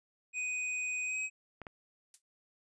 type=tone with pitch glide; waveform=square; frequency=2495 to 2533 Hz; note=D#7 to D#7; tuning=+4 to +30 cents; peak=-34 dBFS; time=0.33-1.3 s; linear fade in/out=50 ms; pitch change=+26 cents; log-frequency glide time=1.04-1.19 s
type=clicks; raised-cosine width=0.5 ms; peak=-29 dBFS; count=2; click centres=1.617 / 1.668 s
type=noise with exponential decay; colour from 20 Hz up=violet; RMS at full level=-43 dBFS; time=2.14-2.22 s; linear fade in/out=2 ms; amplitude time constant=16 ms
effects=resampled to 22050 Hz